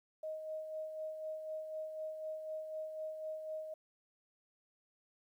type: tone with tremolo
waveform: sine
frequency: 626 Hz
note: D#5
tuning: 10 cents sharp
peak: -38 dBFS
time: 0.23-3.74 s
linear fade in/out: 5 ms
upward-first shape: sine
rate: 4 Hz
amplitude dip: 45%
effects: 12-bit